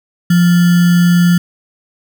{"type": "tone with sample-and-hold", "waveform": "sine", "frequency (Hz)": 174.61, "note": "F3", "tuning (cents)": 0, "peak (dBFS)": -6, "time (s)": [0.3, 1.38], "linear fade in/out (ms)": 5, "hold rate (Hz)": 1575, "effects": []}